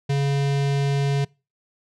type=tone with notch filter; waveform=square; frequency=140 Hz; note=C#3; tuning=18 cents sharp; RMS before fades=-21 dBFS; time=0.09-1.25 s; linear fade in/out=10 ms; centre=1200 Hz; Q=1.6; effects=noise-tail reverb RT60 0.3 s tail -25 dB re dry + low-pass 6000 Hz 12 dB/octave